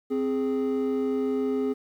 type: tone pair together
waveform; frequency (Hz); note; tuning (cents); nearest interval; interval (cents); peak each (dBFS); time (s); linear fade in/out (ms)
triangle; 261.6 / 415.7; C4 / G#4; 0 / +2; minor sixth; 802; -24; 0.1-1.74; 20
effects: tanh soft clip ceiling -15 dBFS + 10-bit